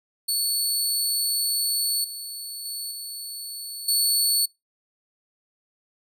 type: tone with level steps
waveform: 20% pulse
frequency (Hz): 4435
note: C#8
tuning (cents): 0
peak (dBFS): -16 / -27 / -24 / -27 / -13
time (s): 0.28-4.46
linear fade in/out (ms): 10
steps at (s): 2.04 / 2.65 / 2.91 / 3.88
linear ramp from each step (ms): 5
effects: noise-tail reverb RT60 0.2 s tail -24 dB re dry